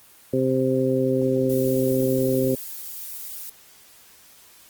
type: harmonic tone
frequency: 130.81 Hz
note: C3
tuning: in tune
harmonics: 1 / 2 / 3 / 4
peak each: -27 / -23 / -23 / -24 dBFS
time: 0.33-2.55 s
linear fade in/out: 5 ms
type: noise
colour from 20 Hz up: violet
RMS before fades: -35 dBFS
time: 1.49-3.5 s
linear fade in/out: 10 ms
effects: white hiss -51 dBFS RMS until 4.69 s + Opus 24 kbps